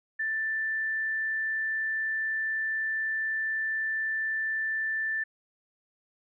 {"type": "tone", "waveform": "sine", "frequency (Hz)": 1768, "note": "A6", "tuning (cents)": 8, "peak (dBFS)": -27, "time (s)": [0.19, 5.24], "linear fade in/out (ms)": 10, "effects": []}